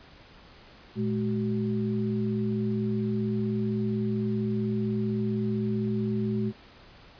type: tone cluster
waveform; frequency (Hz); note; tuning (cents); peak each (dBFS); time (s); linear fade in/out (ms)
sine; 116.5 / 212.2 / 377.2; A#2 / G#3 / F#4; -1 / +38 / +33; -31 / -27 / -33; 0.95-6.53; 50
effects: pink hiss -52 dBFS RMS until 7.19 s + resampled to 11025 Hz